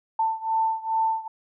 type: beating tone pair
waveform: sine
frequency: 890 / 892.4 Hz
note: A5 / A5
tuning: +20 / +24 cents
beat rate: 2.4 Hz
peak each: -24 / -26 dBFS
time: 0.19-1.28 s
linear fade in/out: 5 ms
effects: none